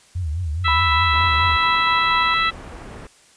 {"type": "tone with vibrato", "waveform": "sine", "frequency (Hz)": 82.41, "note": "E2", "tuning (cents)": 0, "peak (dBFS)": -21, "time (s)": [0.15, 1.57], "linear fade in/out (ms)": 10, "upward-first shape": "triangle", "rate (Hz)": 4.8, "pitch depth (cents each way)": 230}
{"type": "harmonic tone", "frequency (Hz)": 659.3, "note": "E5", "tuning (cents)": 0, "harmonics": [2, 3, 4, 5, 6], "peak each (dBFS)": [-19, -22, -25, -27, -26], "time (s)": [0.64, 2.51], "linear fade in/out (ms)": 20}
{"type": "tone with tremolo", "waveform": "sine", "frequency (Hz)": 987.8, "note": "B5", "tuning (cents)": 0, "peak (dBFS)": -20, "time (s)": [0.68, 2.34], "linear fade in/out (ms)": 0, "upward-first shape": "square", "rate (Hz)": 4.2, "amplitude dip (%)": 35}
{"type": "low-pass noise", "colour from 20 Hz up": "pink", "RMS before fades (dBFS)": -37, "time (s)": [1.13, 3.07], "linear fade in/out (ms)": 2, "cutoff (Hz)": 1900, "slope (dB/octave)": 12}
{"effects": ["white hiss -52 dBFS RMS until 3.36 s", "resampled to 22050 Hz"]}